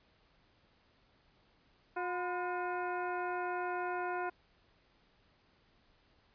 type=harmonic tone with a mistuned harmonic; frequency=359.3 Hz; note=F4; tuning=49 cents sharp; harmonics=1 / 2 / 3 / 4 / 5 / 6 / 7; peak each=-39 / -38 / -42 / -41 / -52 / -54 / -52 dBFS; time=1.96-4.3 s; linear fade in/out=10 ms; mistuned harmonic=3; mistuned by=-95 cents; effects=pink hiss -69 dBFS RMS until 6.34 s + resampled to 11025 Hz